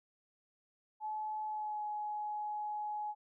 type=tone with pitch glide; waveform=sine; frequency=858 to 841.8 Hz; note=A5 to G#5; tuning=-44 to +23 cents; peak=-36 dBFS; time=1-3.15 s; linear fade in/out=50 ms; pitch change=-33 cents; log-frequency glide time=1.46-1.84 s; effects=none